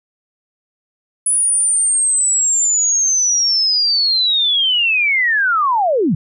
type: linear sweep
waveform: sine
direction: down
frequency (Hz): 9956 to 130.81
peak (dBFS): -12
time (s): 1.26-6.15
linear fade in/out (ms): 5
effects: none